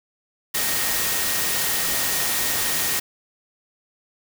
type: tone in noise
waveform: sine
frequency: 1864.7 Hz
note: A#6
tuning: in tune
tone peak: -33 dBFS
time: 0.54-3 s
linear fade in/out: 10 ms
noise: white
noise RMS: -23 dBFS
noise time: 0.54-3 s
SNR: -13 dB
effects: none